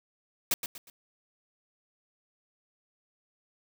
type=noise with echo; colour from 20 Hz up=white; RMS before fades=-26 dBFS; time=0.51-0.54 s; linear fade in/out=2 ms; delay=120 ms; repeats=3; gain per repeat=-9 dB; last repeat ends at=0.9 s; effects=none